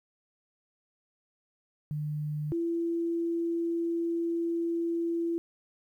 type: tone pair in turn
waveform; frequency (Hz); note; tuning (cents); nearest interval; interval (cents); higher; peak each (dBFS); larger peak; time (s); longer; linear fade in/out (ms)
sine; 150 / 336.7; D3 / E4; +37 / +37; octave + major second; 1400; second; -30 / -27; second; 1.91-2.52 / 2.52-5.38; second; 0
effects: 11-bit